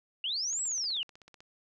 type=linear two-way sweep; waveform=sine; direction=up then down; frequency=2750 to 7902 to 2750 Hz; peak=-30 dBFS; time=0.24-1.03 s; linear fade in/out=2 ms; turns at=0.62 s
type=click train; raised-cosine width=0.2 ms; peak=-35 dBFS; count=15; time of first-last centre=0.53-1.405 s; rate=16 Hz
effects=none